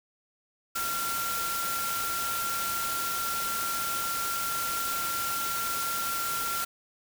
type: tone in noise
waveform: sine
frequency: 1373 Hz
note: F6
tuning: 30 cents flat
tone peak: -31 dBFS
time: 0.75-6.65 s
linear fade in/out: 10 ms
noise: white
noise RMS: -33 dBFS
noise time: 0.75-6.65 s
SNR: -1 dB
effects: none